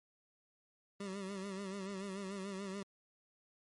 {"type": "tone with vibrato", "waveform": "25% pulse", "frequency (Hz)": 195, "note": "G3", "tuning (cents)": -9, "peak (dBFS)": -37, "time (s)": [1, 2.83], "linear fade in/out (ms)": 5, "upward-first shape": "sine", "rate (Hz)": 6.9, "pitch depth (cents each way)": 70, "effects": ["MP3 48 kbps"]}